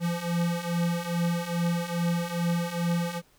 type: beating tone pair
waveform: square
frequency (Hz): 170 / 172.4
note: F3 / F3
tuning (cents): -46 / -22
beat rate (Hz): 2.4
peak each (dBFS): -31 / -28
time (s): 0-3.22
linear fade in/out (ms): 50
effects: pink hiss -62 dBFS RMS until 3.38 s

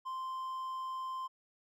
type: tone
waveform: triangle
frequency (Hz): 1043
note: C6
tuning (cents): -6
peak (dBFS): -35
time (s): 0.05-1.28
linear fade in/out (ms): 20
effects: none

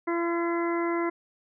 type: harmonic tone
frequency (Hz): 340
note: F4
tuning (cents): -46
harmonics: 1 / 2 / 3 / 4 / 5 / 6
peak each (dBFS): -26 / -35 / -33 / -37 / -42 / -37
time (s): 0.07-1.1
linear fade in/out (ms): 10
effects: none

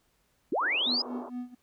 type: linear sweep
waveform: sine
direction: up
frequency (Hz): 233.1 to 5130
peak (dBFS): -25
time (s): 0.52-1.02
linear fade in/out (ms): 5
type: band-pass noise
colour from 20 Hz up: pink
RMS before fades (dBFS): -42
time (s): 0.6-1.3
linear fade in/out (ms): 20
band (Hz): 300 to 1200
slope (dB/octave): 48
type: tone with tremolo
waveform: triangle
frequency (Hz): 246.9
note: B3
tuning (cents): 0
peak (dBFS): -30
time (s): 0.86-1.55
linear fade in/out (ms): 10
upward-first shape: sine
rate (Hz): 4.3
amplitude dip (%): 90
effects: pink hiss -71 dBFS RMS until 1.62 s

